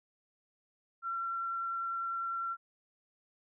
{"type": "tone with vibrato", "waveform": "sine", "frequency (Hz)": 1360, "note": "F6", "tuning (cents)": -46, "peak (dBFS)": -33, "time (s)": [1.02, 2.57], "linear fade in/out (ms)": 50, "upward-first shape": "sine", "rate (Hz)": 10, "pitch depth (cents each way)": 9, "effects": []}